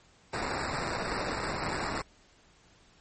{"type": "noise with sample-and-hold", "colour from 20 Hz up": "white", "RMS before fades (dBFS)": -33, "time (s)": [0.33, 2.02], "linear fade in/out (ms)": 5, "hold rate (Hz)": 3150, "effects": ["pink hiss -61 dBFS RMS until 3 s", "MP3 32 kbps"]}